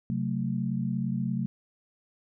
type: chord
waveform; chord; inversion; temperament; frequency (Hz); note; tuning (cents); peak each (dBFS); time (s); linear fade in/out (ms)
sine; F# diminished; second; just; 133.2 / 185 / 222; C3 / F#3 / A3; +31 / 0 / +16; -31; 0.1-1.46; 0
effects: none